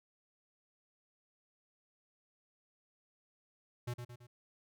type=tone with echo; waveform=square; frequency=121.5 Hz; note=B2; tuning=28 cents flat; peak=-37 dBFS; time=3.87-3.94 s; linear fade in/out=10 ms; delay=110 ms; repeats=3; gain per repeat=-6 dB; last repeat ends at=4.27 s; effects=none